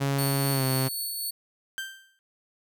sawtooth tone with pitch glide, 138.59 to 132.03 Hz, C#3 to C3, 0 to +16 cents, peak -20 dBFS, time 0-0.89 s, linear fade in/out 20 ms, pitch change -84 cents, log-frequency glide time 0.52-0.63 s
5% pulse tone with tremolo, 4435 Hz, C#8, in tune, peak -22 dBFS, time 0.18-1.31 s, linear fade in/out 10 ms, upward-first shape triangle, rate 3.9 Hz, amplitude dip 30%
30% pulse tone with exponential decay, 1568 Hz, G6, in tune, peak -26 dBFS, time 1.78-2.19 s, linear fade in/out 0 ms, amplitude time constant 87 ms
effects none

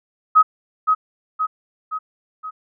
sine tone with echo, 1267 Hz, D#6, 31 cents sharp, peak -7 dBFS, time 0.35-0.43 s, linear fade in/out 20 ms, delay 520 ms, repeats 4, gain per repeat -5 dB, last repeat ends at 2.51 s, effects none

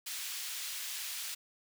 pink high-pass noise, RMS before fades -40 dBFS, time 0.06-1.35 s, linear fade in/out 10 ms, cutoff 2700 Hz, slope 12 dB/octave, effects none

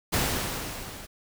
pink noise with level ramp, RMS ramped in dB -24 to -43 dBFS, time 0.12-1.07 s, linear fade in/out 20 ms, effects none

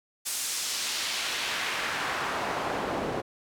pink noise with band-pass filter sweep, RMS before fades -31 dBFS, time 0.25-3.22 s, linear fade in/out 20 ms, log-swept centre 9000 to 460 Hz, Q 0.92, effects none

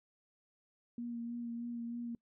sine tone with vibrato, 236 Hz, A#3, 22 cents sharp, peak -38 dBFS, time 0.98-2.15 s, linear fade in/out 2 ms, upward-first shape sine, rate 3.2 Hz, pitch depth 20 cents each way, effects noise-tail reverb RT60 0.1 s tail -25 dB re dry

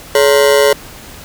40% pulse ring-modulated tone, 494.4 Hz, B4, 2 cents sharp, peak -3 dBFS, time 0.15-0.73 s, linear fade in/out 2 ms, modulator 69.3 Hz, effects pink hiss -34 dBFS RMS until 1.24 s

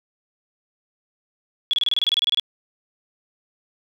sine tone bursts, 3370 Hz, G#7, 25 cents sharp, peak -16 dBFS, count 14, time 1.71-2.397 s, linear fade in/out 0 ms, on 24 ms, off 27 ms, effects none

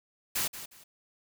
white noise with echo, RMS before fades -30 dBFS, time 0.35-0.48 s, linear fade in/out 10 ms, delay 180 ms, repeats 2, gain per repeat -12 dB, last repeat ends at 0.84 s, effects none

